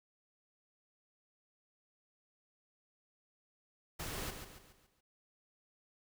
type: noise with echo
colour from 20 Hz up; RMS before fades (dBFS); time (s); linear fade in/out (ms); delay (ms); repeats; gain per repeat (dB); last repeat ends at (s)
pink; -42; 3.99-4.31; 10; 140; 5; -7; 5.01
effects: none